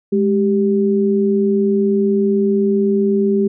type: tone pair together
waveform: sine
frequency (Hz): 207.7 / 392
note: G#3 / G4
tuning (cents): 0 / 0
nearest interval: major seventh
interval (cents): 1100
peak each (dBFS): -15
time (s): 0.12-3.48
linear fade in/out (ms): 10
effects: none